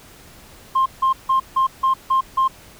sine tone bursts, 1058 Hz, C6, 19 cents sharp, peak -12 dBFS, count 7, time 0.75-2.48 s, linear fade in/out 10 ms, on 110 ms, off 160 ms, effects tanh soft clip ceiling -11 dBFS + pink hiss -45 dBFS RMS until 2.79 s

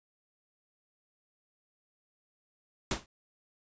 pink noise with exponential decay, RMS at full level -26 dBFS, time 2.91-3.06 s, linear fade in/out 2 ms, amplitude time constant 32 ms, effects resampled to 16000 Hz

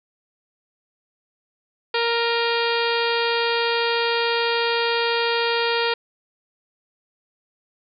harmonic tone with a mistuned harmonic, 466.2 Hz, A#4, in tune, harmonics 1 / 2 / 3 / 4 / 5 / 6 / 7 / 8 / 9 / 10, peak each -23 / -26 / -28 / -29 / -30 / -31 / -31 / -32 / -33 / -33 dBFS, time 1.94-5.94 s, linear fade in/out 5 ms, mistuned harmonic 5, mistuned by +51 cents, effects none

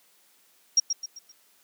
sine tone with echo, 5610 Hz, F8, 7 cents sharp, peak -15 dBFS, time 0.77-0.8 s, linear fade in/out 5 ms, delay 130 ms, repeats 4, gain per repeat -8 dB, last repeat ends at 1.32 s, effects white hiss -62 dBFS RMS until 1.63 s + high-pass 200 Hz 12 dB/octave

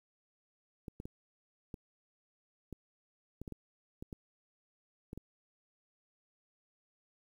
clicks, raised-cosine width 3 ms, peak -30 dBFS, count 12, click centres 0.882 / 1.001 / 1.055 / 1.742 / 2.727 / 3.416 / 3.478 / 3.523 / 4.025 / 4.128 / 5.131 / 5.176 s, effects 10-bit

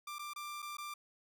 sawtooth tone with dropouts, 1184 Hz, D6, 14 cents sharp, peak -38 dBFS, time 0.07-0.94 s, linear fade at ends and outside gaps 5 ms, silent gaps 0.185-0.192 / 0.335-0.36 / 0.621-0.625 / 0.77-0.782 s, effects none

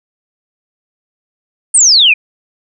sine exponential sweep, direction down, 9150 to 2359 Hz, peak -4 dBFS, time 1.74-2.14 s, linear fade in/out 10 ms, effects none

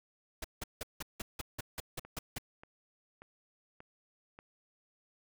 pink noise bursts, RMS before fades -39 dBFS, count 11, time 0.42-2.384 s, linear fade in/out 5 ms, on 24 ms, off 170 ms
click train, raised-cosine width 0.5 ms, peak -35 dBFS, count 5, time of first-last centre 2.05-4.389 s, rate 1.71 Hz
effects none

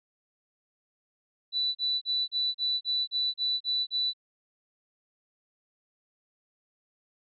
sine tone bursts, 3970 Hz, B7, 8 cents sharp, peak -25 dBFS, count 10, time 1.52-4.135 s, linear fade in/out 50 ms, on 230 ms, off 35 ms, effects none

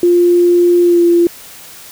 sine tone with pitch glide, 350 to 343.8 Hz, F4 to F4, +4 to -27 cents, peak -6 dBFS, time 0.03-1.27 s, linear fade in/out 2 ms, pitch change -31 cents, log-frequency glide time 0.83-1.03 s, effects white hiss -35 dBFS RMS until 1.91 s

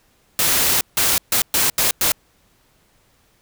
white noise bursts at uneven times, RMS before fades -17 dBFS, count 6, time 0.39-0.81 / 0.97-1.18 / 1.32-1.42 / 1.54-1.7 / 1.78-1.91 / 2.01-2.12 s, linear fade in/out 2 ms, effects pink hiss -59 dBFS RMS until 3.41 s

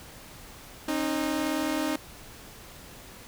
sawtooth tone pair together, 269.5 / 308.6 Hz, C#4 / D#4, -49 / -14 cents, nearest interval major second, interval 235 cents, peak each -27 / -24 dBFS, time 0.88-1.96 s, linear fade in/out 5 ms, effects pink hiss -47 dBFS RMS until 3.27 s

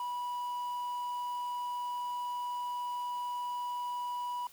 triangle tone, 978 Hz, B5, 17 cents flat, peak -32 dBFS, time 0-4.47 s, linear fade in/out 2 ms, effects white hiss -58 dBFS RMS until 4.52 s

